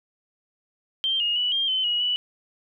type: tone with pitch steps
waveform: sine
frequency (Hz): 3154 / 2858 / 2953 / 3202 / 3058 / 2904 / 2956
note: G7 / F7 / F#7 / G7 / G7 / F#7 / F#7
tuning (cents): +10 / +39 / -4 / +36 / -44 / -33 / -2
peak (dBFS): -21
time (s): 1.04-2.16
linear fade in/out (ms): 0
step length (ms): 160
effects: none